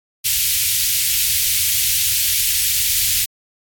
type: band-stop noise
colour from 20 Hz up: white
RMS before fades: -17 dBFS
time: 0.24-3.26 s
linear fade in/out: 20 ms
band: 110 to 2300 Hz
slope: 24 dB/octave
effects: AAC 64 kbps